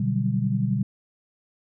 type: chord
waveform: sine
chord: G major seventh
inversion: first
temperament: equal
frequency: 123.47 / 146.83 / 185 / 196 Hz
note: B2 / D3 / F#3 / G3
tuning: 0 / 0 / 0 / 0 cents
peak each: -25 / -28 / -30 / -25 dBFS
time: 0-0.83 s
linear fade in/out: 5 ms
effects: none